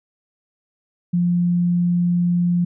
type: tone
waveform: sine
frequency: 175.1 Hz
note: F3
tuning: 5 cents sharp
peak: -15 dBFS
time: 1.13-2.65 s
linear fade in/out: 10 ms
effects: none